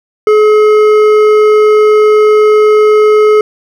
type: tone with hard clipping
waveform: sine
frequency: 426 Hz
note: G#4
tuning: 44 cents sharp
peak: -5 dBFS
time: 0.27-3.41 s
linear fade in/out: 2 ms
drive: 9 dB
effects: none